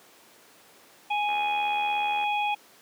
harmonic tone, 830.6 Hz, G#5, in tune, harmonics 1 / 3 / 4, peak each -25 / -30 / -37 dBFS, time 1.1-2.55 s, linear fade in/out 10 ms
click train, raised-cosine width 0.5 ms, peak -26 dBFS, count 74, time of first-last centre 1.29-2.239 s, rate 76.9 Hz
effects pink hiss -54 dBFS RMS until 2.81 s + high-pass 300 Hz 12 dB/octave

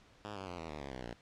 5% pulse tone with pitch steps, 104.1 / 96.01 / 88.55 / 81.68 / 75.33 / 69.48 / 64.08 / 59.1 Hz, G#2 / G2 / F2 / E2 / D2 / C#2 / C2 / A#1, +5 / -35 / +24 / -15 / +45 / +5 / -35 / +24 cents, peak -31 dBFS, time 0.25-1.13 s, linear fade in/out 0 ms, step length 110 ms, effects pink hiss -63 dBFS RMS until 1.21 s + low-pass 5000 Hz 12 dB/octave

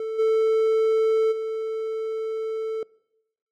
triangle tone with level steps, 442.1 Hz, A4, 8 cents sharp, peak -24 / -15 / -23 dBFS, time 0-2.83 s, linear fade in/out 2 ms, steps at 0.18 / 1.31 s, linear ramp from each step 20 ms, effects noise-tail reverb RT60 0.9 s tail -24 dB re dry

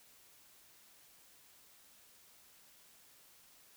silence, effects white hiss -63 dBFS RMS until 3.76 s

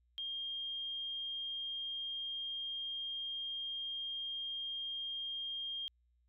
sine tone, 3217 Hz, G7, 44 cents sharp, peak -38 dBFS, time 0.18-5.88 s, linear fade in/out 0 ms, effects added 60 Hz sine -70 dBFS peak until 6.28 s

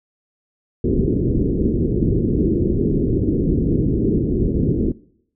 white low-pass noise, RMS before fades -18 dBFS, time 0.84-4.92 s, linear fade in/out 5 ms, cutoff 400 Hz, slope 48 dB/octave, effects noise-tail reverb RT60 0.7 s tail -22 dB re dry

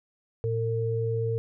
sine tone pair together, 113.7 / 454.2 Hz, A#2 / A#4, -43 / -45 cents, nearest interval 2 octaves, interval 2398 cents, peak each -27 / -28 dBFS, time 0.44-1.38 s, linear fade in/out 0 ms, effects none

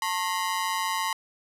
sawtooth ring-modulated tone, 987.8 Hz, B5, in tune, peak -19 dBFS, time 0.02-1.13 s, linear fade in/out 2 ms, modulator 92.9 Hz, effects resampled to 32000 Hz

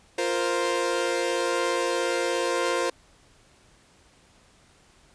sawtooth chord, F suspended fourth, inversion none, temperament equal, 349.2 / 466.2 / 523.3 Hz, F4 / Bb4 / C5, 0 / 0 / 0 cents, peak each -25 / -25 / -23 dBFS, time 0.18-2.9 s, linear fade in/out 5 ms, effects pink hiss -58 dBFS RMS until 5.14 s + resampled to 22050 Hz

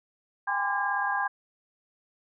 sine tone cluster, 797 / 835 / 1026 / 1176 / 1620 Hz, G5 / G#5 / C6 / D6 / G#6, +28 / +9 / -34 / +2 / -43 cents, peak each -31 / -35 / -31 / -37 / -29 dBFS, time 0.47-1.28 s, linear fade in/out 10 ms, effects none

